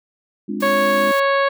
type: chord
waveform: sine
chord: D half-diminished seventh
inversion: second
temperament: equal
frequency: 207.7 / 261.6 / 293.7 / 349.2 Hz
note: Ab3 / C4 / D4 / F4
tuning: 0 / 0 / 0 / 0 cents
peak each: -25 / -30 / -28 / -31 dBFS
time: 0.48-1.12 s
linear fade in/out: 10 ms
type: high-pass noise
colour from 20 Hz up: white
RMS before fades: -35 dBFS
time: 0.6-1.2 s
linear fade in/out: 5 ms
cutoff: 320 Hz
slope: 96 dB/octave
type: harmonic tone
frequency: 553 Hz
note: C#5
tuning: 4 cents flat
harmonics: 1 / 2 / 3 / 4 / 5 / 6 / 7 / 8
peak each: -17 / -19 / -22 / -28 / -34 / -35 / -35 / -37 dBFS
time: 0.62-1.49 s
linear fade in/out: 10 ms
effects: none